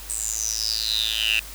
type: tone with high-pass filter sweep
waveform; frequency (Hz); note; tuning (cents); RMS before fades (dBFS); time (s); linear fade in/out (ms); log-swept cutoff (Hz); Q
10% pulse; 110; A2; 0; -25; 0.09-1.4; 10; 8400 to 2600; 9.9
effects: added 50 Hz sine -40 dBFS peak until 1.54 s + white hiss -40 dBFS RMS until 1.54 s